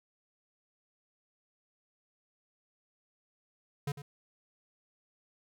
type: tone with echo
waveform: square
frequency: 143 Hz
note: D3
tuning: 46 cents flat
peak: -32 dBFS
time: 3.87-3.92 s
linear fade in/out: 5 ms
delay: 100 ms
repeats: 1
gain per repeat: -12 dB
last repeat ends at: 4.02 s
effects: none